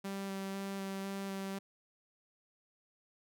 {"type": "tone with vibrato", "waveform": "sawtooth", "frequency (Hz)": 195.1, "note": "G3", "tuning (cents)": -8, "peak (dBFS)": -34, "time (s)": [0.04, 1.59], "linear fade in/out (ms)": 10, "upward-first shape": "square", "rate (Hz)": 2, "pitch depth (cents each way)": 9, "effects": []}